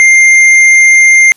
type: tone with hard clipping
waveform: sine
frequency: 2105 Hz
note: C7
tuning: 10 cents sharp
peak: -3 dBFS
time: 0-1.32 s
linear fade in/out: 0 ms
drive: 7 dB
effects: white hiss -48 dBFS RMS until 1.36 s + resampled to 32000 Hz